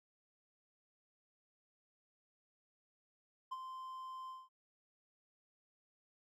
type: tone with ADSR envelope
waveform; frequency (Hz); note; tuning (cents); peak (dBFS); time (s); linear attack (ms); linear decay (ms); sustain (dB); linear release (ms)
triangle; 1040; C6; -11; -36; 3.51-4.49; 14; 34; -7; 200
effects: none